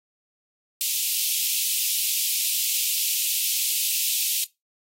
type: high-pass noise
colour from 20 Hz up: white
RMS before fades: -24 dBFS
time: 0.81-4.44 s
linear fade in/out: 0 ms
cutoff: 2500 Hz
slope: 48 dB/octave
effects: noise-tail reverb RT60 0.2 s tail -21 dB re dry + AAC 48 kbps